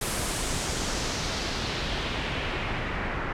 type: noise with low-pass filter sweep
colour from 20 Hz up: pink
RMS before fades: -30 dBFS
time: 0.01-3.33 s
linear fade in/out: 5 ms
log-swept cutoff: 11000 to 1700 Hz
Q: 1.6
effects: none